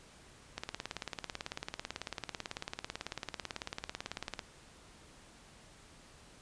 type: click train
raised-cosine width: 0.2 ms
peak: -20 dBFS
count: 70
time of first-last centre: 0.58-4.392 s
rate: 18.1 Hz
effects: pink hiss -58 dBFS RMS until 6.41 s + resampled to 22050 Hz